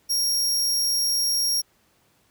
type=tone; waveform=sawtooth; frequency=5588 Hz; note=F8; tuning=in tune; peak=-18 dBFS; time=0.09-1.62 s; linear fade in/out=20 ms; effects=pink hiss -63 dBFS RMS until 2.3 s + high-pass 60 Hz 12 dB/octave